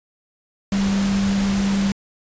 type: tone in noise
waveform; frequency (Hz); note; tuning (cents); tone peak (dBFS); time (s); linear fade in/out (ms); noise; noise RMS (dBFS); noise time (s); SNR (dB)
sine; 197.3; G3; +11; -17; 0.72-1.92; 2; pink; -28; 0.72-1.92; +8
effects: resampled to 16000 Hz